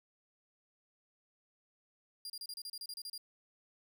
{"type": "tone bursts", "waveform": "sawtooth", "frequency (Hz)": 4800, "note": "D8", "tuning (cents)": 37, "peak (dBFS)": -39, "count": 12, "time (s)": [2.25, 3.178], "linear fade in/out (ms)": 2, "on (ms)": 48, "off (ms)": 32, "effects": ["13-bit"]}